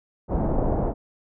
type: low-pass noise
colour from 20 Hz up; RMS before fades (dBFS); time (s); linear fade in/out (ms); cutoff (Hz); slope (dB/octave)
pink; -23; 0.28-0.94; 50; 810; 24
effects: none